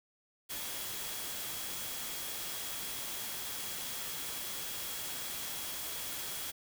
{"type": "tone in noise", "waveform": "sine", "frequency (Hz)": 3315, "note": "G#7", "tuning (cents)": -4, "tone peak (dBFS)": -49, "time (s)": [0.49, 6.52], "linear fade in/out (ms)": 20, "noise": "white", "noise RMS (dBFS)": -40, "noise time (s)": [0.49, 6.52], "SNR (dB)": -12, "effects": []}